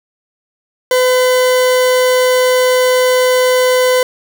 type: tone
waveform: 40% pulse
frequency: 506 Hz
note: B4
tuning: 42 cents sharp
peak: -8 dBFS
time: 0.91-4.03 s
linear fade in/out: 2 ms
effects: none